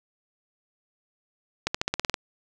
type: accelerating click train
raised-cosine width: 0.2 ms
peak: -7 dBFS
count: 9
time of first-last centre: 1.67-2.142 s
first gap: 75 ms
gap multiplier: 0.93
effects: none